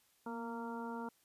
harmonic tone with a mistuned harmonic, 231.2 Hz, A#3, 14 cents flat, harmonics 1 / 2 / 3 / 4 / 5 / 6, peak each -43 / -47 / -53 / -45 / -55 / -51 dBFS, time 0.26-1.09 s, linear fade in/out 5 ms, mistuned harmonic 1, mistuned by +30 cents, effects white hiss -72 dBFS RMS until 1.24 s + resampled to 32000 Hz

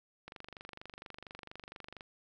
click train, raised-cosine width 0.3 ms, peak -30 dBFS, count 43, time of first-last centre 0.28-2.008 s, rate 24.3 Hz, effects none

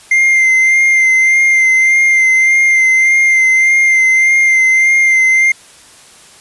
triangle tone with vibrato, 2093 Hz, C7, in tune, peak -5 dBFS, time 0.11-5.52 s, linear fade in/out 5 ms, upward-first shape sine, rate 1.7 Hz, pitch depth 23 cents each way, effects white hiss -40 dBFS RMS until 6.4 s + resampled to 24000 Hz

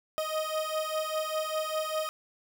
30% pulse beating tone pair, 622.3 / 627.3 Hz, D#5 / D#5, 0 / +14 cents, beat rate 5 Hz, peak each -30 dBFS, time 0.18-2.09 s, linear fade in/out 0 ms, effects none

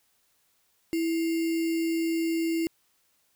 sine tone with sample-and-hold, 329.1 Hz, E4, 3 cents flat, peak -24 dBFS, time 0.93-2.67 s, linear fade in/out 0 ms, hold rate 2450 Hz, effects white hiss -69 dBFS RMS until 3.35 s

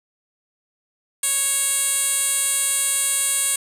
10% pulse tone with band-pass filter, 552 Hz, C#5, 7 cents flat, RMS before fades -21 dBFS, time 1.23-3.56 s, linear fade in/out 5 ms, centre 9600 Hz, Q 3.1, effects none

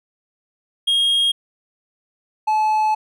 triangle tone pair in turn, 3255 / 862.1 Hz, G#7 / A5, -36 / -36 cents, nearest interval octave + major seventh, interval 2300 cents, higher first, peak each -13 dBFS, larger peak neither, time 0.87-1.32 / 2.47-2.95 s, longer second, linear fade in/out 10 ms, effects none

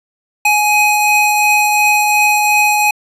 square tone pair together, 838.6 / 2513 Hz, G#5 / D#7, +17 / +17 cents, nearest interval octave + perfect fifth, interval 1900 cents, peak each -13 dBFS, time 0.45-2.91 s, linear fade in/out 5 ms, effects resampled to 32000 Hz

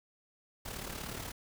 pink noise with amplitude modulation, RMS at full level -39 dBFS, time 0.65-1.32 s, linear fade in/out 10 ms, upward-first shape sine, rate 36.6 Hz, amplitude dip 60%, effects none

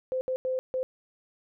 sine tone bursts at uneven times, 516 Hz, C5, 24 cents flat, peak -26 dBFS, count 4, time 0.12-0.21 / 0.28-0.36 / 0.45-0.59 / 0.74-0.83 s, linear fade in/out 0 ms, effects none

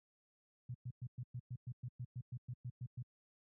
sine tone bursts, 123 Hz, B2, 7 cents flat, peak -40 dBFS, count 15, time 0.69-3.025 s, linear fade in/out 5 ms, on 53 ms, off 110 ms, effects high-pass 80 Hz 12 dB/octave

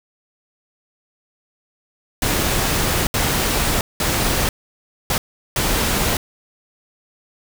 pink noise bursts at uneven times, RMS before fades -19 dBFS, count 5, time 2.22-3.07 / 3.14-3.81 / 4-4.49 / 5.1-5.18 / 5.56-6.17 s, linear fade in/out 2 ms, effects none

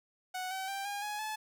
sawtooth tone with pitch steps, 740 / 763 / 786.7 / 811.2 / 836.4 / 862.4 Hz, F#5 / G5 / G5 / G#5 / G#5 / A5, 0 / -47 / +6 / -41 / +12 / -35 cents, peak -32 dBFS, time 0.34-1.36 s, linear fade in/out 10 ms, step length 170 ms, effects none

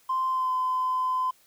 triangle tone with pitch glide, 1041 to 1022.5 Hz, C6 to C6, -9 to -40 cents, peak -20 dBFS, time 0.09-1.31 s, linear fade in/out 10 ms, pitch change -31 cents, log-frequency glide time 0.29-0.52 s, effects tanh soft clip ceiling -21 dBFS + white hiss -61 dBFS RMS until 1.46 s

